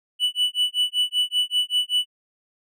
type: tone with tremolo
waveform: triangle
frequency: 2966 Hz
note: F#7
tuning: 4 cents sharp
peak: -15 dBFS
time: 0.19-2.06 s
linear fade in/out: 50 ms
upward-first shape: sine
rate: 5.2 Hz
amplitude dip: 100%
effects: none